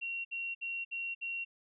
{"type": "tone bursts", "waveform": "sine", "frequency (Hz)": 2742, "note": "F7", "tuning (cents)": -32, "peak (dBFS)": -35, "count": 5, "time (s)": [0.01, 1.45], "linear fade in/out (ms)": 20, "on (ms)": 240, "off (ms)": 60, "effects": []}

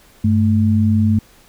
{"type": "tone pair together", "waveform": "sine", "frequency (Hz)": [98, 218.5], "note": ["G2", "A3"], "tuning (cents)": [0, -12], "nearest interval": "octave + major second", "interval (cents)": 1388, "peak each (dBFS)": -14, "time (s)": [0.24, 1.19], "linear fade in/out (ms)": 5, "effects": ["pink hiss -49 dBFS RMS until 1.48 s"]}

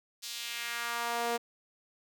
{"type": "tone with high-pass filter sweep", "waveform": "sawtooth", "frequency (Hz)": 235.7, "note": "A#3", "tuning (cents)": 19, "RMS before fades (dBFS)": -35, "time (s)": [0.22, 1.38], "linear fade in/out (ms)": 20, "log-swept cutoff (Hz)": [4600, 490], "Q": 1.5, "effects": []}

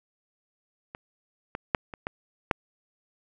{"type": "clicks", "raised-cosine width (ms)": 0.5, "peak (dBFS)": [-23, -17, -6, -23, -15, -6], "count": 6, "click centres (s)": [0.949, 1.551, 1.748, 1.938, 2.069, 2.512], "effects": []}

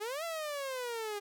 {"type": "exponential two-way sweep", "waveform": "sawtooth", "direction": "up then down", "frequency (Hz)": [403.3, 680, 403.3], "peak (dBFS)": -32, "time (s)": [0, 1.2], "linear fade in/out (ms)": 20, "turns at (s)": 0.24, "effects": []}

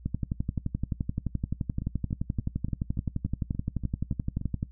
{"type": "two click trains", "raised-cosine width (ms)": 5, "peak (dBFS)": [-22, -16], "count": [10, 54], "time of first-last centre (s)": [[1.82, 4.414], [0.06, 4.629]], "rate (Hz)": [3.47, 11.6], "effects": ["noise-tail reverb RT60 0.1 s tail -19 dB re dry", "added 60 Hz sine -46 dBFS peak until 4.71 s"]}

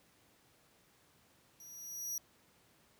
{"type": "tone with level ramp", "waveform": "sawtooth", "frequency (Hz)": 5790, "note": "F#8", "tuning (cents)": -38, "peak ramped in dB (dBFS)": [-50, -33], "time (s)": [1.6, 2.18], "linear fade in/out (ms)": 2, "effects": ["pink hiss -68 dBFS RMS until 2.99 s", "high-pass 80 Hz 12 dB/octave"]}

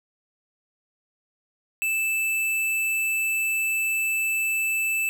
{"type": "tone", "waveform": "square", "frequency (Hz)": 2637, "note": "E7", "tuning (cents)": 0, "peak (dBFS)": -23, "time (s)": [1.82, 5.09], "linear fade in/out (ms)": 0, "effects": []}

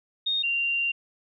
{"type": "tone pair in turn", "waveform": "sine", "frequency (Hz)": [3700, 2772], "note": ["A#7", "F7"], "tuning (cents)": [-14, -14], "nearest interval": "perfect fourth", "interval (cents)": 500, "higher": "first", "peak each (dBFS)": [-23, -23], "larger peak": "neither", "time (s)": [[0.26, 0.43], [0.43, 0.92]], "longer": "second", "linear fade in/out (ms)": 10, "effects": []}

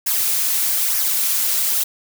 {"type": "noise with flanger", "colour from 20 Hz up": "blue", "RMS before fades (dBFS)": -19, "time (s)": [0.06, 1.84], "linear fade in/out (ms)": 10, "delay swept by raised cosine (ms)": [0.25, 5.25], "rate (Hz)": 1.1, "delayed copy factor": -0.55, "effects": []}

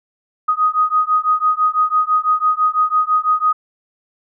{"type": "beating tone pair", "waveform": "sine", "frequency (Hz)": [1246, 1252], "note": ["D#6", "D#6"], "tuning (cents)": [2, 10], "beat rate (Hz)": 6, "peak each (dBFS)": -16, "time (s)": [0.48, 3.53], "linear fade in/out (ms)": 10, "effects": []}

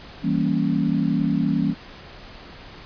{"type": "chord", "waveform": "sine", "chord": "E diminished seventh", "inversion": "none", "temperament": "equal", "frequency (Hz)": [164.81, 196, 233.1, 277.2], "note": ["E3", "G3", "Bb3", "Db4"], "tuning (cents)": [0, 0, 0, 0], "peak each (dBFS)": -24, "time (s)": [0.22, 1.75], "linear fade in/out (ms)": 50, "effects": ["pink hiss -42 dBFS RMS until 2.85 s", "resampled to 11025 Hz"]}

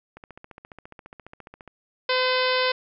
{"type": "click train", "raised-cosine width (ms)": 0.5, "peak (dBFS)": -27, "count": 23, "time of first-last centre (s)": [0.17, 1.677], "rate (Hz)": 14.6}
{"type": "harmonic tone", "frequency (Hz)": 510, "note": "C5", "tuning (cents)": -44, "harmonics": [1, 2, 3, 4, 5, 6, 7, 8, 9, 10], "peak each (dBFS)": [-24, -27, -29, -30, -31, -32, -32, -33, -34, -34], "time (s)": [2.09, 2.72], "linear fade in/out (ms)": 5}
{"effects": []}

